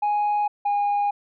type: tone pair in turn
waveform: sine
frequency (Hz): 830.6 / 816.8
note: G#5 / G#5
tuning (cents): 0 / -29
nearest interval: unison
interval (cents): 29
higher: first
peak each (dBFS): -17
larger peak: neither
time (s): 0.02-0.48 / 0.65-1.11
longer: neither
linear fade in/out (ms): 10
effects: tanh soft clip ceiling -18 dBFS